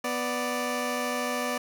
15% pulse tone pair together, 246.9 / 587.2 Hz, B3 / D5, 0 / 0 cents, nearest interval octave + minor third, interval 1500 cents, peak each -24 dBFS, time 0.04-1.58 s, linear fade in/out 5 ms, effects none

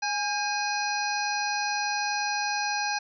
harmonic tone with a mistuned harmonic, 830.6 Hz, G#5, in tune, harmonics 1 / 2 / 3 / 5 / 6 / 7, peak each -29 / -32 / -34 / -36 / -37 / -37 dBFS, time 0.02-2.99 s, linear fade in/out 10 ms, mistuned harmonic 2, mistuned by -59 cents, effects none

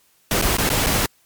pink noise with dropouts, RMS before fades -19 dBFS, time 0.31-1.06 s, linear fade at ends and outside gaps 2 ms, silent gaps 0.415-0.422 / 0.57-0.583 / 0.692-0.7 / 0.863-0.867 s, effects white hiss -59 dBFS RMS until 1.25 s + MP3 96 kbps

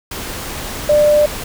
sine tone in noise, 595 Hz, D5, 22 cents sharp, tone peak -8 dBFS, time 0.89-1.26 s, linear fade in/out 5 ms, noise pink, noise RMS -26 dBFS, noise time 0.11-1.44 s, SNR +15 dB, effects none

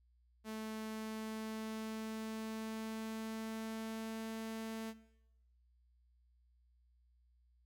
sawtooth tone with pitch glide, 218.7 to 222.7 Hz, A3 to A3, -10 to +21 cents, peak -38 dBFS, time 0.44-4.94 s, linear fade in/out 50 ms, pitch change +31 cents, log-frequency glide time 0.84-4.29 s, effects noise-tail reverb RT60 0.9 s tail -18 dB re dry + added 60 Hz sine -68 dBFS peak until 7.65 s

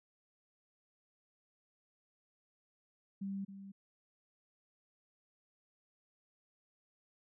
sine tone with echo, 196.1 Hz, G3, 1 cent sharp, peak -37 dBFS, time 3.21-3.45 s, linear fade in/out 10 ms, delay 270 ms, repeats 1, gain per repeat -10 dB, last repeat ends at 3.72 s, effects none

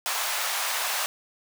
pink high-pass noise, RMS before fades -28 dBFS, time 0.06-1.06 s, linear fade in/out 0 ms, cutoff 740 Hz, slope 24 dB/octave, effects none

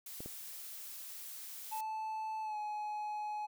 blue noise, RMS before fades -47 dBFS, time 0.06-1.81 s, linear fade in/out 5 ms
clicks, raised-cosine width 2 ms, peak -32 dBFS, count 2, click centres 0.205 / 0.26 s
triangle tone with pitch glide, 874 to 843.3 Hz, A5 to G#5, -12 to +26 cents, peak -35 dBFS, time 1.71-3.47 s, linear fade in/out 20 ms, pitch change -62 cents, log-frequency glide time 2.42-2.57 s
effects none

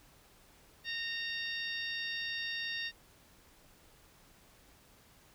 harmonic tone, 923 Hz, A#5, 17 cents flat, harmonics 2 / 3 / 4 / 5 / 6, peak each -39 / -42 / -41 / -46 / -47 dBFS, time 0.84-2.92 s, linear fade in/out 50 ms, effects pink hiss -62 dBFS RMS until 5.34 s

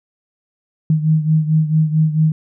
sine beating tone pair, 155.56 / 160.06 Hz, D#3 / D#3, 0 / +49 cents, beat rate 4.5 Hz, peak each -13 / -18 dBFS, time 0.9-2.32 s, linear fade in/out 2 ms, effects none

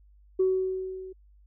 sine tone with level ramp, 375.6 Hz, F#4, 26 cents sharp, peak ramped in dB -18 to -39 dBFS, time 0.39-1.13 s, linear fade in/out 10 ms, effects tanh soft clip ceiling -15 dBFS + added 50 Hz sine -54 dBFS peak until 1.46 s

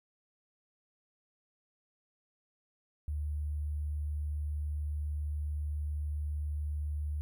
sine tone with sample-and-hold, 74.4 Hz, D2, 23 cents sharp, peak -32 dBFS, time 3.08-7.21 s, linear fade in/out 0 ms, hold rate 11025 Hz, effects none

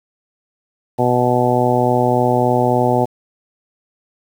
harmonic tone, 123.47 Hz, B2, in tune, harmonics 1 / 2 / 3 / 4 / 5 / 6 / 7, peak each -20 / -20 / -20 / -20 / -20 / -20 / -20 dBFS, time 0.98-3.06 s, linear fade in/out 20 ms, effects 7-bit

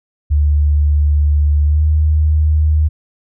sine tone with pitch glide, 73.7 to 76.74 Hz, D2 to D#2, +7 to -23 cents, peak -9 dBFS, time 0.3-2.89 s, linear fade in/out 20 ms, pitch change +70 cents, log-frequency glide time 1.65-1.83 s, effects none

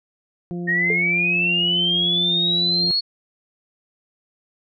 harmonic tone, 174.61 Hz, F3, in tune, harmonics 1 / 2 / 3 / 4, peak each -26 / -31 / -45 / -43 dBFS, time 0.51-2.91 s, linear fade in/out 0 ms
sine linear sweep, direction up, 1839 to 4382 Hz, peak -17 dBFS, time 0.67-3.01 s, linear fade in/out 20 ms
sine tone with exponential decay, 433.9 Hz, A4, 24 cents flat, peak -19 dBFS, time 0.9-1.03 s, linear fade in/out 1 ms, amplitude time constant 28 ms
effects none

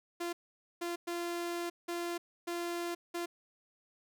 sawtooth tone bursts at uneven times, 344.9 Hz, F4, 22 cents flat, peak -31 dBFS, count 6, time 0.2-0.33 / 0.81-0.96 / 1.07-1.7 / 1.88-2.18 / 2.47-2.95 / 3.14-3.26 s, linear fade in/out 10 ms, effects none

